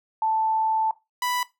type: tone pair in turn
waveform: sine / sawtooth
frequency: 881 / 988.9 Hz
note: A5 / B5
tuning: +2 / +2 cents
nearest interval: major second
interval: 200 cents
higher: second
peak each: -20 dBFS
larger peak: neither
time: 0.22-0.91 / 1.22-1.43 s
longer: first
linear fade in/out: 2 ms
effects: noise-tail reverb RT60 0.2 s tail -17 dB re dry